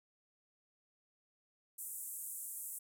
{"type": "band-pass noise", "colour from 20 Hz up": "pink", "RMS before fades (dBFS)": -45, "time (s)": [1.78, 2.79], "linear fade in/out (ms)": 10, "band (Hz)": [7900, 15000], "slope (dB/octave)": 48, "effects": []}